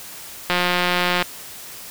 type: click train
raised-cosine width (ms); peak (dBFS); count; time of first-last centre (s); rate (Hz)
0.3; -3; 130; 0.5-1.225; 178
effects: white hiss -37 dBFS RMS until 1.9 s